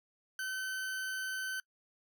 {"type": "tone", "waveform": "40% pulse", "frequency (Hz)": 1528, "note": "G6", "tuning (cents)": -45, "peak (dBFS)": -35, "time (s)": [0.39, 1.6], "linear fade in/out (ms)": 2, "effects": ["noise-tail reverb RT60 0.1 s tail -24 dB re dry"]}